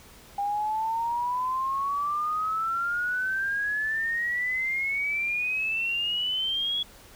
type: exponential sweep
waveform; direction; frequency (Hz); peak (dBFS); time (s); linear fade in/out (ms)
sine; up; 800 to 3377; -25; 0.38-6.83; 5
effects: pink hiss -51 dBFS RMS until 7.15 s